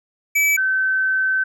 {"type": "tone pair in turn", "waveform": ["square", "sine"], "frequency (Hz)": [2300, 1535.1], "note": ["D7", "G6"], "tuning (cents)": [-37, -37], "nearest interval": "perfect fifth", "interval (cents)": 700, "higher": "first", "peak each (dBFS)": [-15, -16], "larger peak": "first", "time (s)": [[0.35, 0.57], [0.57, 1.44]], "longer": "second", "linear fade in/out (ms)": 10, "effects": []}